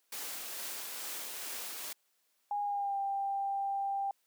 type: noise with tremolo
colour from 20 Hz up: white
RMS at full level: -40 dBFS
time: 0.12-1.93 s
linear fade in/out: 5 ms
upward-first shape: triangle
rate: 2.3 Hz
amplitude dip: 25%
type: tone with pitch glide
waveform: sine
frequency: 820 to 791.2 Hz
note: G#5 to G5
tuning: -22 to +16 cents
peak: -31 dBFS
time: 2.51-4.11 s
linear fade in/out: 2 ms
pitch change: -62 cents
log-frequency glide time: 2.62-2.98 s
effects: white hiss -75 dBFS RMS until 4.26 s + high-pass 300 Hz 12 dB/octave